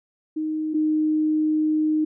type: tone pair in turn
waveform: sine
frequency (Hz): 311.1 / 309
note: D#4 / D#4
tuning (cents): 0 / -12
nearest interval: unison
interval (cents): 12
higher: first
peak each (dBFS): -23 / -18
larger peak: second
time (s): 0.36-0.74 / 0.74-2.05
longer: second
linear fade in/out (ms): 10
effects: none